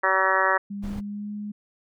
harmonic tone, 190 Hz, F#3, 46 cents sharp, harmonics 2 / 3 / 4 / 5 / 6 / 7 / 8 / 9 / 10, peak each -32 / -27 / -31 / -26 / -26 / -27 / -29 / -26 / -27 dBFS, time 0.03-0.58 s, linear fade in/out 10 ms
sine tone with pitch glide, 201.3 to 207.8 Hz, G3 to G#3, +46 to +1 cents, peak -30 dBFS, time 0.7-1.52 s, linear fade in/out 10 ms, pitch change +55 cents, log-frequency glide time 0.85-1.31 s
brown noise, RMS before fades -35 dBFS, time 0.82-1.01 s, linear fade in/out 20 ms
effects none

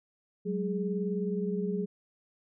sine tone cluster, 186.4 / 205.7 / 416.3 Hz, F#3 / G#3 / G#4, +13 / -16 / +4 cents, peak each -31 / -37 / -33 dBFS, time 0.45-1.86 s, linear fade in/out 20 ms, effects none

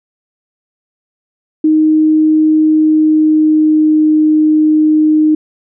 sine tone with pitch glide, 311.1 to 308.4 Hz, D#4 to D#4, 0 to -15 cents, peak -6 dBFS, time 1.64-5.35 s, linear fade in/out 5 ms, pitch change -15 cents, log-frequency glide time 2.63-4.1 s, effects none

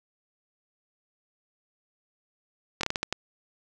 slowing click train, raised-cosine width 0.2 ms, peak -10 dBFS, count 7, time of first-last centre 2.81-3.126 s, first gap 23 ms, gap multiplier 1.33, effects none

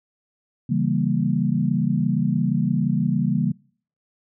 sine chord, C# diminished seventh, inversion none, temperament equal, 138.59 / 164.81 / 196 / 233.1 Hz, C#3 / E3 / G3 / Bb3, 0 / 0 / 0 / 0 cents, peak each -24 dBFS, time 0.69-3.52 s, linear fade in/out 10 ms, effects noise-tail reverb RT60 0.5 s tail -24 dB re dry

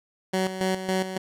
15% pulse tone with tremolo, 187.9 Hz, F#3, 27 cents sharp, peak -16 dBFS, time 0.33-1.18 s, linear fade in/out 10 ms, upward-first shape square, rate 3.6 Hz, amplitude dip 65%, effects low-pass 11000 Hz 12 dB/octave

